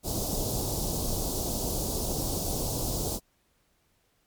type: band-stop noise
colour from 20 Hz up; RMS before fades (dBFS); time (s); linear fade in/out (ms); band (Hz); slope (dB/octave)
pink; -30; 0.03-3.2; 50; 790 to 4500; 24
effects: pink hiss -70 dBFS RMS until 4.26 s + MP3 96 kbps